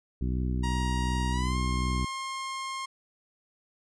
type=harmonic tone; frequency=62.7 Hz; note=B1; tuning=27 cents sharp; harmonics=1 / 2 / 3 / 4 / 5 / 6; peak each=-28 / -33 / -35 / -37 / -41 / -45 dBFS; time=0.21-2.05 s; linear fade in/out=5 ms
type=tone with pitch glide; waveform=sawtooth; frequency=945 to 1066.9 Hz; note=A#5 to C6; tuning=+23 to +33 cents; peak=-29 dBFS; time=0.63-2.86 s; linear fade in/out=10 ms; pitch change=+210 cents; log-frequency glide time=1.31-1.57 s
effects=resampled to 22050 Hz